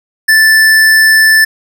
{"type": "tone with hard clipping", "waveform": "sine", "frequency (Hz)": 1759, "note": "A6", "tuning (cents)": -1, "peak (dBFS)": -5, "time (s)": [0.28, 1.45], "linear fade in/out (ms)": 10, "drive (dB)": 17, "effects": []}